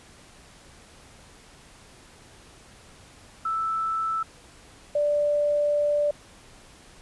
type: tone pair in turn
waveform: sine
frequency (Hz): 1318.5 / 587.3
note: E6 / D5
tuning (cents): 0 / 0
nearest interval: octave + major second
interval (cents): 1400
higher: first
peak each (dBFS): -24 / -20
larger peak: second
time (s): 3.45-4.23 / 4.95-6.11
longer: second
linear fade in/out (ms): 5
effects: pink hiss -51 dBFS RMS until 7.01 s + resampled to 24000 Hz